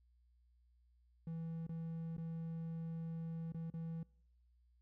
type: tone with dropouts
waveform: triangle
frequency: 164.1 Hz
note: E3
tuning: 8 cents flat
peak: -39 dBFS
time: 1.27-4.03 s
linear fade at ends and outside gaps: 2 ms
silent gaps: 1.667-1.693 / 2.167-2.18 / 3.521-3.545 / 3.701-3.739 s
effects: noise-tail reverb RT60 0.7 s tail -25 dB re dry + added 60 Hz sine -68 dBFS peak until 4.81 s